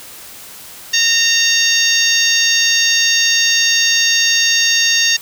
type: harmonic tone with a mistuned harmonic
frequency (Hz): 920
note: A#5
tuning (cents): -23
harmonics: 2 / 3 / 4 / 5 / 6 / 7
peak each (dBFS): -18 / -18 / -18 / -18 / -18 / -18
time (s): 0.93-5.17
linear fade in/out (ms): 10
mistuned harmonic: 6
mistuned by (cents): +17
effects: white hiss -35 dBFS RMS until 5.21 s